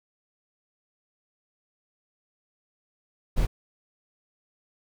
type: noise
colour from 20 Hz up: brown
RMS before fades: -22 dBFS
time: 3.36-3.47 s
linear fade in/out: 20 ms
effects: none